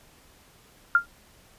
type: tone with exponential decay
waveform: sine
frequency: 1396.9 Hz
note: F6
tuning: in tune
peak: -11 dBFS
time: 0.95-1.06 s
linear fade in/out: 2 ms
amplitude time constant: 22 ms
effects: pink hiss -56 dBFS RMS until 1.58 s + resampled to 32000 Hz